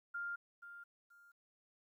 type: tone with echo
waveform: sine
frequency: 1400 Hz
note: F6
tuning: 4 cents sharp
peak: -39 dBFS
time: 0.14-0.36 s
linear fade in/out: 10 ms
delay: 480 ms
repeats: 2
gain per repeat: -11 dB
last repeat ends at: 1.32 s
effects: 13-bit